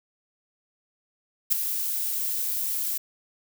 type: noise with ADSR envelope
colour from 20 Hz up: violet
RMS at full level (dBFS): -18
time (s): 1.5-2.98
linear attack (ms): 24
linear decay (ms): 5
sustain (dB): -10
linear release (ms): 8
effects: none